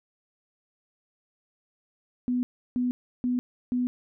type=tone bursts; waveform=sine; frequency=247.8 Hz; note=B3; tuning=6 cents sharp; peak=-23 dBFS; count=4; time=2.28-3.87 s; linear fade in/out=0 ms; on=150 ms; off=330 ms; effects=none